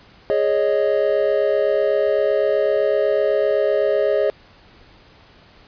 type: chord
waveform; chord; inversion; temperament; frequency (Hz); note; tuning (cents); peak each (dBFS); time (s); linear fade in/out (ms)
triangle; Ab suspended fourth; none; equal; 415.3 / 554.4 / 622.3; Ab4 / Db5 / Eb5; 0 / 0 / 0; -18; 0.3-4.3; 0
effects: pink hiss -49 dBFS RMS until 5.67 s + resampled to 11025 Hz